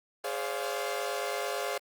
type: chord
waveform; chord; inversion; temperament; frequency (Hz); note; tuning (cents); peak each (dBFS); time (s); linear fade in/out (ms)
sawtooth; D half-diminished seventh; second; equal with one note detuned; 415.3 / 523.3 / 572.3 / 698.5; Ab4 / C5 / D5 / F5; 0 / 0 / -45 / 0; -33; 0.24-1.78; 5
effects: Opus 32 kbps